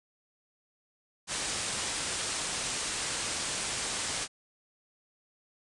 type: low-pass noise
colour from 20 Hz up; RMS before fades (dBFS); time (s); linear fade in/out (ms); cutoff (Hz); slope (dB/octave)
white; -34; 1.27-4.28; 50; 9600; 96
effects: none